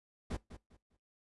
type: noise with echo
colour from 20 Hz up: brown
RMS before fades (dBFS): -37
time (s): 0.3-0.37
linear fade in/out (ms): 10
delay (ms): 200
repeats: 3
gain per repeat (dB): -12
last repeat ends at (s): 0.97
effects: noise-tail reverb RT60 0.2 s tail -20 dB re dry + resampled to 24000 Hz